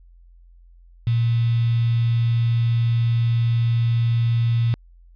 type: tone with quantisation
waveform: sine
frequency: 116.8 Hz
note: A#2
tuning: 4 cents sharp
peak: -16 dBFS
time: 1.07-4.74 s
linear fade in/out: 0 ms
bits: 6
effects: added 43 Hz sine -46 dBFS peak until 5.15 s + resampled to 11025 Hz